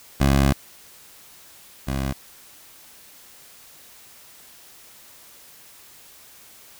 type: tone pair in turn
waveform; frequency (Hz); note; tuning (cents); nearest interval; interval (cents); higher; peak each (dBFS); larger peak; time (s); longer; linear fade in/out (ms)
15% pulse; 68.6 / 67.27; C#2 / C2; -17 / +49; unison; 34; first; -9 / -17; first; 0.2-0.53 / 1.87-2.13; first; 10
effects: white hiss -48 dBFS RMS until 6.79 s